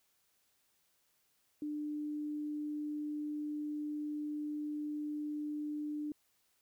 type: tone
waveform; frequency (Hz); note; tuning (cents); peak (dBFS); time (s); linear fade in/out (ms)
sine; 298.4; D4; +28; -36; 1.62-6.12; 2
effects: white hiss -75 dBFS RMS until 6.61 s